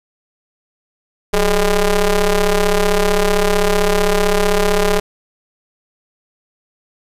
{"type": "ring-modulated tone", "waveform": "sawtooth", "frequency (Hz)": 201.2, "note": "G3", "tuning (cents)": 45, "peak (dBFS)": -5, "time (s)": [1.33, 5], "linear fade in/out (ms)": 10, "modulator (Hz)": 219, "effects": ["resampled to 32000 Hz", "7-bit"]}